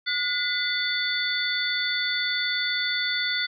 sine tone cluster, 1446 / 2024 / 3507 / 4466 Hz, F#6 / B6 / A7 / C#8, -40 / +42 / -6 / +12 cents, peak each -29 dBFS, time 0.06-3.47 s, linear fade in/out 20 ms, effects none

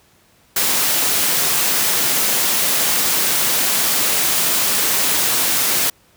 white high-pass noise, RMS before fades -17 dBFS, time 0.56-5.9 s, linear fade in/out 5 ms, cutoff 120 Hz, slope 12 dB/octave, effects pink hiss -54 dBFS RMS until 6.16 s + high-pass 60 Hz 12 dB/octave

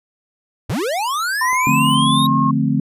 square linear sweep, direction up, 70.3 to 3825 Hz, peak -19 dBFS, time 0.69-2.27 s, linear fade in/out 10 ms
sine tone with pitch glide, 1017 to 1077.5 Hz, C6 to C#6, -50 to -49 cents, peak -16 dBFS, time 1.41-2.51 s, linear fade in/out 5 ms, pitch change +101 cents, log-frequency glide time 1.72-2.38 s
click, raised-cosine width 1 ms, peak -22 dBFS, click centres 1.53 s
sine chord, D minor seventh, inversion none, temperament equal, 146.83 / 174.61 / 220 / 261.6 Hz, D3 / F3 / A3 / C4, 0 / 0 / 0 / 0 cents, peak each -19 / -24 / -19 / -19 dBFS, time 1.67-2.8 s, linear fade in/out 2 ms
effects resampled to 32000 Hz

